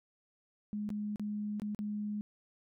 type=tone with dropouts; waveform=sine; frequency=208.8 Hz; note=G#3; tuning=10 cents sharp; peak=-34 dBFS; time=0.73-2.21 s; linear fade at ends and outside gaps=0 ms; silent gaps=0.891-0.903 / 1.159-1.196 / 1.598-1.619 / 1.748-1.79 s; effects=none